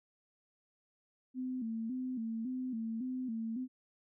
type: tone with vibrato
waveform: sine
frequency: 240 Hz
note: B3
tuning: 49 cents flat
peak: -35 dBFS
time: 1.34-3.68 s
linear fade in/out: 50 ms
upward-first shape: square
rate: 1.8 Hz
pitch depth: 110 cents each way
effects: none